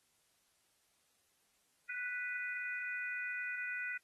harmonic tone, 493.9 Hz, B4, in tune, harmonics 3 / 4 / 5, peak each -40 / -42 / -44 dBFS, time 1.89-3.98 s, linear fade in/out 10 ms, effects white hiss -75 dBFS RMS until 4.03 s + AAC 32 kbps

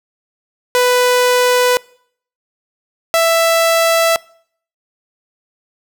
sawtooth tone pair in turn, 495.9 / 661.9 Hz, B4 / E5, +7 / +7 cents, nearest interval perfect fourth, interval 500 cents, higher second, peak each -6 dBFS, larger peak neither, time 0.75-1.77 / 3.14-4.16 s, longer neither, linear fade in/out 0 ms, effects noise-tail reverb RT60 0.6 s tail -24 dB re dry

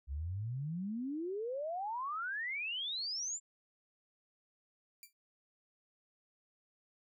sine exponential sweep, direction up, 64.6 to 7450 Hz, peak -36 dBFS, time 0.07-3.4 s, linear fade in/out 50 ms
5% pulse tone with exponential decay, 2348 Hz, D7, 1 cent flat, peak -37 dBFS, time 5.03-5.13 s, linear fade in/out 1 ms, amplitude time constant 21 ms
effects none

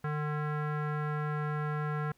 square tone with low-pass filter, 150.3 Hz, D3, 40 cents sharp, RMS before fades -33 dBFS, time 0.04-2.12 s, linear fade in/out 5 ms, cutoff 1500 Hz, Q 3.3, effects pink hiss -69 dBFS RMS until 2.17 s

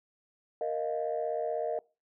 sine chord, Bb suspended fourth, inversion none, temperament equal, 466.2 / 622.3 / 698.5 Hz, Bb4 / Eb5 / F5, 0 / 0 / 0 cents, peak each -33 / -32 / -35 dBFS, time 0.61-1.79 s, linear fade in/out 2 ms, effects noise-tail reverb RT60 0.3 s tail -24 dB re dry + tanh soft clip ceiling -22 dBFS

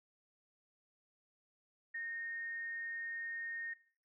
sine tone with amplitude modulation, 1845 Hz, A#6, 18 cents flat, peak -38 dBFS, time 1.94-3.74 s, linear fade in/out 10 ms, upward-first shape sine, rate 277 Hz, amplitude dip 25%, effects noise-tail reverb RT60 0.5 s tail -18 dB re dry

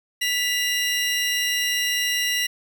30% pulse tone pair together, 1975.5 / 2823 Hz, B6 / F7, 0 / +18 cents, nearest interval tritone, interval 618 cents, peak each -21 dBFS, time 0.21-2.47 s, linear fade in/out 10 ms, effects none

